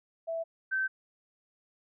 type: tone pair in turn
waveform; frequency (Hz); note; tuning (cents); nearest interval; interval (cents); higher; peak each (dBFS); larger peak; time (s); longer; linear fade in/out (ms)
sine; 659.3 / 1545.6; E5 / G6; 0 / -25; octave + minor third; 1475; second; -31 / -27; second; 0.27-0.44 / 0.71-0.88; neither; 20
effects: none